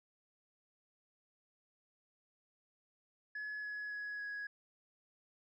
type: tone with pitch steps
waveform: sine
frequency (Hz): 1699 / 1688.2 / 1677.5 / 1666.9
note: G#6 / G#6 / G#6 / G#6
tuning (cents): +39 / +28 / +17 / +6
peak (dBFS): -38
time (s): 3.35-4.47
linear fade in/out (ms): 5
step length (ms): 280
effects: tanh soft clip ceiling -38 dBFS